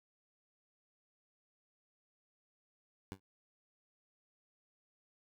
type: tone with exponential decay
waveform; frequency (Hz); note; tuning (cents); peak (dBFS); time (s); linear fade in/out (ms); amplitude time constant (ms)
15% pulse; 95.7; G2; -41; -33; 3.12-3.2; 0; 17
effects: none